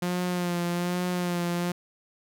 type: tone with vibrato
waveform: sawtooth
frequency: 176.5 Hz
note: F3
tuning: 19 cents sharp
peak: -22 dBFS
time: 0.02-1.72 s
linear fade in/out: 5 ms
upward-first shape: sine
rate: 1.2 Hz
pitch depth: 31 cents each way
effects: none